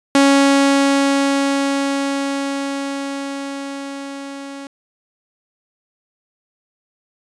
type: tone with level ramp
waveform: sawtooth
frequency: 277.2 Hz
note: C#4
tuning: in tune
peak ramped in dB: -5 to -26 dBFS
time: 0.15-4.67 s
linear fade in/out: 2 ms
effects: resampled to 22050 Hz

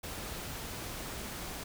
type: noise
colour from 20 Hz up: pink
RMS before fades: -41 dBFS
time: 0.03-1.64 s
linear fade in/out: 10 ms
effects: none

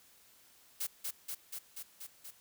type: noise with echo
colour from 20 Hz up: blue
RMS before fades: -36 dBFS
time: 0.8-0.87 s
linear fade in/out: 10 ms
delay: 240 ms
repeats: 6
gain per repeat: -2 dB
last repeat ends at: 2.31 s
effects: white hiss -63 dBFS RMS until 2.4 s

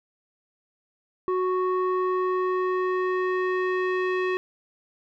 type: tone with low-pass filter sweep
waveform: square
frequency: 369 Hz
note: F#4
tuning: 5 cents flat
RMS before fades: -25 dBFS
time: 1.28-4.37 s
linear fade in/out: 0 ms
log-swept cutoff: 1000 to 2300 Hz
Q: 2.1
effects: none

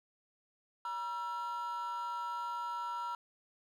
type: tone pair together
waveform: triangle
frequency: 956 / 1349.5 Hz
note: A#5 / E6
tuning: +43 / +40 cents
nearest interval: tritone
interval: 597 cents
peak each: -35 / -37 dBFS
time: 0.85-3.15 s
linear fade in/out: 2 ms
effects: tanh soft clip ceiling -31 dBFS + 12-bit

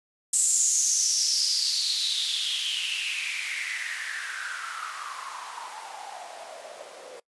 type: noise with band-pass filter sweep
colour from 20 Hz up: blue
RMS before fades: -29 dBFS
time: 0.33-7.2 s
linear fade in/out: 5 ms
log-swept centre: 7900 to 500 Hz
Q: 6.8
effects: noise-tail reverb RT60 0.1 s tail -22 dB re dry + resampled to 24000 Hz

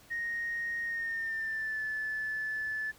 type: tone with pitch glide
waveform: sine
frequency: 1864.7 to 1739.8 Hz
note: A#6 to A6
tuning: 0 to -20 cents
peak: -31 dBFS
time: 0.1-2.92 s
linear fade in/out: 20 ms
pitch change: -120 cents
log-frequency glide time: 0.84-1.83 s
effects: tanh soft clip ceiling -27 dBFS + pink hiss -58 dBFS RMS until 2.98 s

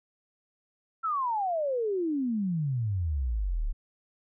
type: exponential sweep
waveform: sine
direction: down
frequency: 1364 to 32.86 Hz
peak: -26 dBFS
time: 1.03-3.73 s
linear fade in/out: 20 ms
effects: none

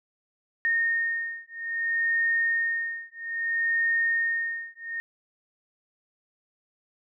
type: beating tone pair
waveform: sine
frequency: 1840 / 1840.61 Hz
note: A#6 / A#6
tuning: -23 / -22 cents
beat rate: 0.61 Hz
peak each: -27 dBFS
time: 0.65-5 s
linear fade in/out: 0 ms
effects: none

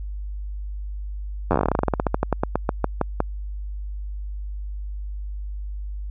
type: slowing click train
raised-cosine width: 1 ms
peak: -5 dBFS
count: 28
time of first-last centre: 1.51-3.204 s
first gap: 10 ms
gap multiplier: 1.12
effects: added 50 Hz sine -28 dBFS peak until 6.1 s

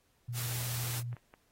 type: tone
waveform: sine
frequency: 120 Hz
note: B2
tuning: 49 cents flat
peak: -35 dBFS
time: 0.28-1.15 s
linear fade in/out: 10 ms
type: noise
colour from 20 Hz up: white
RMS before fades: -39 dBFS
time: 0.33-1.03 s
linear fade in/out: 50 ms
type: clicks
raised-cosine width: 0.5 ms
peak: -38 dBFS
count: 3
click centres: 1.129 / 1.167 / 1.339 s
effects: pink hiss -72 dBFS RMS until 1.51 s + AAC 48 kbps

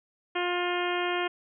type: harmonic tone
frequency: 354.3 Hz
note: F4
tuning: 25 cents sharp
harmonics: 1 / 2 / 3 / 4 / 5 / 6 / 7 / 8 / 9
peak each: -30 / -33 / -35 / -36 / -37 / -38 / -38 / -39 / -40 dBFS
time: 0.35-1.28 s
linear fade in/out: 10 ms
effects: none

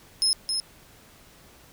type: tone with echo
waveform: 35% pulse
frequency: 5170 Hz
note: E8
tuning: 34 cents flat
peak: -17 dBFS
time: 0.22-0.33 s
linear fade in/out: 0 ms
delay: 270 ms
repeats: 1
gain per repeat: -5 dB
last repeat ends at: 0.6 s
effects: pink hiss -53 dBFS RMS until 1.72 s

